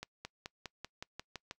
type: accelerating click train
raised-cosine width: 0.2 ms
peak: -24 dBFS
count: 9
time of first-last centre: 0.03-1.511 s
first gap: 220 ms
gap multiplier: 0.95
effects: noise-tail reverb RT60 0.1 s tail -24 dB re dry

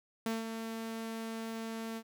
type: tone with ADSR envelope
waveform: sawtooth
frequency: 225.2 Hz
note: A3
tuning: 40 cents sharp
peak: -27 dBFS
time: 0.26-2.03 s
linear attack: 3 ms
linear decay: 170 ms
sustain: -7 dB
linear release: 61 ms
effects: none

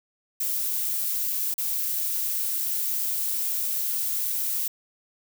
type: noise with dropouts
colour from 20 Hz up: violet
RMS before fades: -27 dBFS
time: 0.4-4.68 s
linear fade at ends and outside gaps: 5 ms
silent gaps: 1.541-1.58 s
effects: none

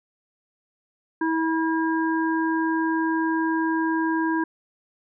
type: harmonic tone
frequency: 323.6 Hz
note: E4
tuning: 32 cents flat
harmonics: 1 / 3 / 5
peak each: -22 / -27 / -29 dBFS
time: 1.21-4.44 s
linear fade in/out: 5 ms
effects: none

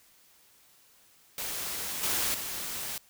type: noise with level steps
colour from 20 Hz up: white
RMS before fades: -35 / -29 / -36 dBFS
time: 1.38-2.98 s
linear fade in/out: 2 ms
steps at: 2.03 / 2.34 s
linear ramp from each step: 5 ms
effects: white hiss -61 dBFS RMS until 3.09 s

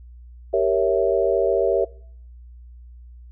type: chord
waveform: sine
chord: G diminished seventh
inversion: none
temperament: equal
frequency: 392 / 466.2 / 554.4 / 659.3 Hz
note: G4 / Bb4 / Db5 / Fb5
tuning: 0 / 0 / 0 / 0 cents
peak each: -22 dBFS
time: 0.53-1.85 s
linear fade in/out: 10 ms
effects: noise-tail reverb RT60 0.6 s tail -23 dB re dry + added 60 Hz sine -40 dBFS peak until 3.31 s

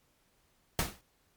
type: noise with exponential decay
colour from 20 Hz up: pink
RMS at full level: -26 dBFS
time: 0.79-1.01 s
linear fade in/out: 0 ms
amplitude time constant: 47 ms
effects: pink hiss -71 dBFS RMS until 1.36 s + MP3 96 kbps

